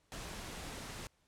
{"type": "noise", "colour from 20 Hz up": "pink", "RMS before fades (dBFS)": -45, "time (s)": [0.12, 1.07], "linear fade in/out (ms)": 0, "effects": ["pink hiss -74 dBFS RMS until 1.27 s", "low-pass 10000 Hz 12 dB/octave"]}